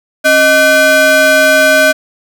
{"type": "ring-modulated tone", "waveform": "square", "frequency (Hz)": 447.1, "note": "A4", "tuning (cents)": 28, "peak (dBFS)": -3, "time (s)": [0.24, 1.93], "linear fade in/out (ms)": 20, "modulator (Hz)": 1070, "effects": []}